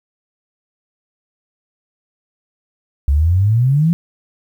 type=exponential sweep; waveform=sine; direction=up; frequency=67.1 to 173.9 Hz; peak=-10 dBFS; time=3.08-3.93 s; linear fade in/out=0 ms; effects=8-bit